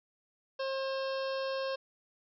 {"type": "harmonic tone", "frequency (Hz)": 535, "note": "C5", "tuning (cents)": 38, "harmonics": [1, 2, 3, 5, 6, 7, 8, 9, 10], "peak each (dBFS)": [-33, -41, -44, -47, -50, -51, -49, -53, -50], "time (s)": [0.59, 1.76], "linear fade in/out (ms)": 10, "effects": []}